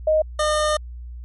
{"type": "tone pair in turn", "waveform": ["sine", "25% pulse"], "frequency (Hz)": [622.3, 607.7], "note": ["D#5", "D#5"], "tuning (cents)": [0, -41], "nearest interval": "unison", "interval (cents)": 41, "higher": "first", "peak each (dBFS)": -14, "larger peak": "neither", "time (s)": [[0.07, 0.22], [0.39, 0.77]], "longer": "second", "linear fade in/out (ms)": 5, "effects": ["added 60 Hz sine -32 dBFS peak until 1.24 s", "MP3 48 kbps"]}